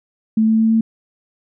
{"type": "tone with pitch steps", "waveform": "sine", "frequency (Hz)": [220, 221.4, 222.8, 224.2], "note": ["A3", "A3", "A3", "A3"], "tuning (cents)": [0, 11, 22, 33], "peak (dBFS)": -11, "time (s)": [0.37, 0.81], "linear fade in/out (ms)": 5, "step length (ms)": 110, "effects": []}